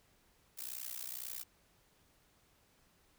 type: noise with amplitude modulation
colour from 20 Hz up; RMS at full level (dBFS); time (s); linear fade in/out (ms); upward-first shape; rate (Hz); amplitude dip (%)
blue; -40; 0.57-1.44; 20; sine; 61.9; 95
effects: pink hiss -70 dBFS RMS until 3.18 s